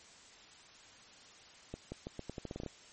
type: accelerating click train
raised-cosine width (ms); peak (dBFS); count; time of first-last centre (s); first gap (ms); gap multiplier
2; -27; 12; 1.74-2.662; 180; 0.83
effects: white hiss -57 dBFS RMS until 2.92 s + MP3 32 kbps